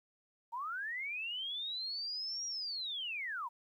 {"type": "linear two-way sweep", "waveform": "sine", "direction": "up then down", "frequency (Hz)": [890, 5720, 890], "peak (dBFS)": -37, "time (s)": [0.52, 3.49], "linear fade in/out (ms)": 20, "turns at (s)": 2.46, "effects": ["12-bit"]}